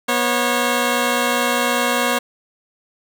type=tone pair together; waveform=10% pulse; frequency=242.8 / 545 Hz; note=B3 / C#5; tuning=-29 / -29 cents; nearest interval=octave + major second; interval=1400 cents; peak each=-11 dBFS; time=0.08-2.19 s; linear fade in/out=10 ms; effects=none